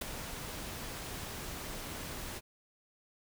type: noise with ADSR envelope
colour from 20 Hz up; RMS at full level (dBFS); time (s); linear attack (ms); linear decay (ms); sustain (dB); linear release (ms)
pink; -32; 0.01-2.41; 9; 6; -10; 40
effects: none